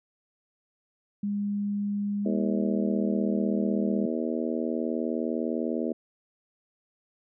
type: tone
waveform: sine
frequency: 203.7 Hz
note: G#3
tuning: 33 cents flat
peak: -26 dBFS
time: 1.23-4.06 s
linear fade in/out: 5 ms
type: harmonic tone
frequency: 79.9 Hz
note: D#2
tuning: 47 cents sharp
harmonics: 3 / 4 / 5 / 6 / 7 / 8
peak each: -30 / -32 / -34 / -36 / -37 / -38 dBFS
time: 2.25-5.93 s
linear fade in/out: 10 ms
effects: none